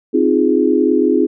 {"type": "chord", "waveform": "sine", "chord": "F minor seventh", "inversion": "second", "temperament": "equal", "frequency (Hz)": [261.6, 311.1, 349.2, 415.3], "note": ["C4", "Eb4", "F4", "Ab4"], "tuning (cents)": [0, 0, 0, 0], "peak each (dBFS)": -16, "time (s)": [0.13, 1.27], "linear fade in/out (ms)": 20, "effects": []}